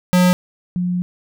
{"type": "tone pair in turn", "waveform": ["square", "sine"], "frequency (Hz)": [180.4, 178.74], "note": ["F#3", "F3"], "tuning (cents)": [-44, 40], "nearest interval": "unison", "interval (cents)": 16, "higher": "first", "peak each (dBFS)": [-11, -17], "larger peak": "first", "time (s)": [[0.13, 0.33], [0.76, 1.02]], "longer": "second", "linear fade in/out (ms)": 0, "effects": []}